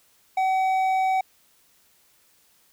sine tone with hard clipping, 758 Hz, F#5, 42 cents sharp, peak -21 dBFS, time 0.37-1.21 s, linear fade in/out 5 ms, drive 6 dB, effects white hiss -61 dBFS RMS until 2.72 s

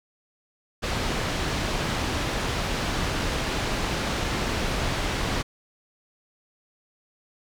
pink low-pass noise, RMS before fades -27 dBFS, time 0.82-5.43 s, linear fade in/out 20 ms, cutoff 5200 Hz, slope 12 dB/octave, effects none

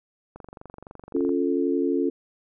click train, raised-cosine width 1 ms, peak -27 dBFS, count 23, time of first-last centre 0.36-1.292 s, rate 23.6 Hz
sine chord, Db augmented, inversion none, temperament equal, 277.2 / 349.2 / 440 Hz, Db4 / F4 / A4, 0 / 0 / 0 cents, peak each -24 / -25 / -27 dBFS, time 1.14-2.1 s, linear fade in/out 10 ms
effects none

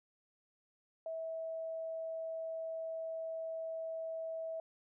sine tone, 650 Hz, E5, 24 cents flat, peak -38 dBFS, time 1.06-4.6 s, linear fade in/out 2 ms, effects none

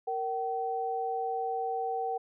sine tone pair together, 464 / 765 Hz, A#4 / G5, -8 / -42 cents, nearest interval major sixth, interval 866 cents, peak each -34 / -31 dBFS, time 0.07-2.18 s, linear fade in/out 10 ms, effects none

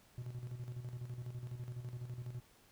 triangle tone with tremolo, 122.5 Hz, B2, 14 cents flat, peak -38 dBFS, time 0.18-2.4 s, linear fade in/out 0 ms, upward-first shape square, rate 12 Hz, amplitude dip 60%, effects pink hiss -66 dBFS RMS until 2.71 s

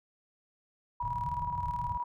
sine tone with tremolo, 968 Hz, B5, 35 cents flat, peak -30 dBFS, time 1-2.04 s, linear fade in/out 5 ms, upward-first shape square, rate 19 Hz, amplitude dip 45%
white low-pass noise, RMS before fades -40 dBFS, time 1.01-1.98 s, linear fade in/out 5 ms, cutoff 160 Hz, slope 48 dB/octave
effects none

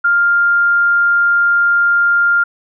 sine tone, 1400 Hz, F6, 4 cents sharp, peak -9 dBFS, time 0.04-2.44 s, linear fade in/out 10 ms, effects none

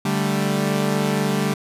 sawtooth chord, D suspended fourth, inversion none, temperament equal, 146.83 / 196 / 220 Hz, D3 / G3 / A3, 0 / 0 / 0 cents, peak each -20 / -18 / -21 dBFS, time 0.05-1.54 s, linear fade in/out 5 ms, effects resampled to 32000 Hz

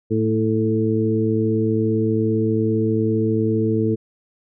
harmonic tone with a mistuned harmonic, 110 Hz, A2, in tune, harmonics 1 / 2 / 3 / 4, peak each -22 / -22 / -22 / -22 dBFS, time 0.1-3.96 s, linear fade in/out 20 ms, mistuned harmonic 2, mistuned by +19 cents, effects none

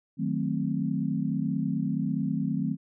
sine chord, D# diminished seventh, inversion none, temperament equal, 155.56 / 185 / 220 / 261.6 Hz, D#3 / F#3 / A3 / C4, 0 / 0 / 0 / 0 cents, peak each -31 dBFS, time 0.17-2.77 s, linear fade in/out 50 ms, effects none

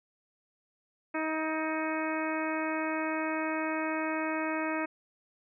harmonic tone with a mistuned harmonic, 315.5 Hz, D#4, 24 cents sharp, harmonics 1 / 2 / 3 / 4 / 5 / 6 / 7 / 8, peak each -33 / -36 / -38 / -39 / -40 / -41 / -41 / -42 dBFS, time 1.14-4.86 s, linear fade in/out 10 ms, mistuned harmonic 6, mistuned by -30 cents, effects none

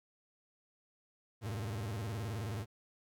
40% pulse tone with vibrato, 106.4 Hz, G#2, 42 cents sharp, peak -36 dBFS, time 1.41-2.66 s, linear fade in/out 50 ms, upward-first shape square, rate 19 Hz, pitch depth 160 cents each way, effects 12-bit

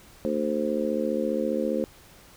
harmonic tone, 74.9 Hz, D2, 35 cents sharp, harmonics 3 / 4 / 5 / 6 / 7, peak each -29 / -31 / -32 / -33 / -28 dBFS, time 0.25-1.84 s, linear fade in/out 0 ms, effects pink hiss -52 dBFS RMS until 2.36 s

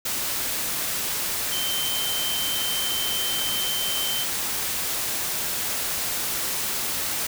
sine tone in noise, 3104 Hz, G7, 18 cents flat, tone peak -27 dBFS, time 1.52-4.24 s, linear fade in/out 5 ms, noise white, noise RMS -27 dBFS, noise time 0.05-7.27 s, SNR -3 dB, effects none

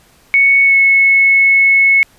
sine tone with pitch glide, 2217 to 2195 Hz, C#7 to C#7, 0 to -18 cents, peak -6 dBFS, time 0.34-2.03 s, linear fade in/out 0 ms, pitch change -18 cents, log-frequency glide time 0.64-0.75 s, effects pink hiss -49 dBFS RMS until 2.18 s + resampled to 32000 Hz

